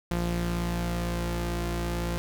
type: tone pair together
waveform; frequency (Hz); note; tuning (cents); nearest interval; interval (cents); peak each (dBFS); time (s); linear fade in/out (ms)
sawtooth; 57.84 / 173.2; A#1 / F3; -13 / -14; octave + perfect fifth; 1899; -26 / -26; 0.11-2.18; 0
effects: none